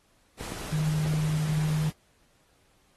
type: noise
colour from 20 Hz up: pink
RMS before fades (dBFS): -39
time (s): 0.37-1.93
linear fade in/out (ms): 50
type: clicks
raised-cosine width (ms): 2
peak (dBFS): -23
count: 4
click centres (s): 0.41 / 0.521 / 1.061 / 1.138
type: tone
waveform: sine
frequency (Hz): 154.3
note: D#3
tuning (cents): -14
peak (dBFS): -24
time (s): 0.72-1.9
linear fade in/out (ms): 10
effects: pink hiss -66 dBFS RMS until 2.96 s + AAC 32 kbps